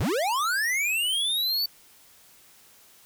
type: linear sweep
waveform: square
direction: up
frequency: 60.2 to 4571 Hz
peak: -24 dBFS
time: 0-1.66 s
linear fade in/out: 5 ms
effects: white hiss -55 dBFS RMS until 3.05 s